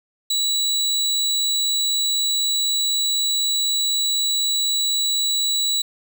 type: tone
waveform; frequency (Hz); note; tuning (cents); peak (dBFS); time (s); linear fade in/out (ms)
30% pulse; 3928; B7; -10; -16; 0.3-5.82; 5
effects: none